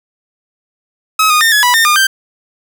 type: tone with pitch steps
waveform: sawtooth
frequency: 1279 / 1231 / 1817 / 1693 / 982 / 1819 / 1212 / 1567 Hz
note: D#6 / D#6 / A#6 / G#6 / B5 / A#6 / D#6 / G6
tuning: +47 / -19 / -45 / +33 / -10 / -43 / -46 / -1 cents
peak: -4 dBFS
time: 1.19-2.07 s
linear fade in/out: 5 ms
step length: 110 ms
effects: none